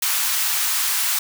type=high-pass noise; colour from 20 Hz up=white; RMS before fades=-21 dBFS; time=0.02-1.19 s; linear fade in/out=5 ms; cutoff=910 Hz; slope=24 dB/octave; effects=none